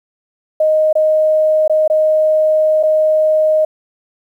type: tone with dropouts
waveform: sine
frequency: 622 Hz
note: D#5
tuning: 1 cent flat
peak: -9 dBFS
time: 0.6-3.65 s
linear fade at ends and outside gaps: 5 ms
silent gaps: 0.929-0.953 / 1.679-1.696 / 1.878-1.899 / 2.829-2.834 s
effects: 8-bit